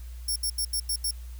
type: tone bursts at uneven times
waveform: 15% pulse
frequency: 5470 Hz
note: F8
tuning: 37 cents flat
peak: -20 dBFS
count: 6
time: 0.28-0.36 / 0.43-0.5 / 0.58-0.65 / 0.73-0.8 / 0.89-0.96 / 1.04-1.11 s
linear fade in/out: 5 ms
effects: added 60 Hz sine -37 dBFS peak until 1.39 s + white hiss -56 dBFS RMS until 1.39 s